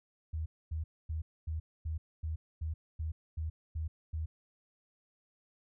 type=tone bursts; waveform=sine; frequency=79.2 Hz; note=D#2; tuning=31 cents sharp; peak=-33 dBFS; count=11; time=0.33-4.26 s; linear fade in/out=10 ms; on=130 ms; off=250 ms; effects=none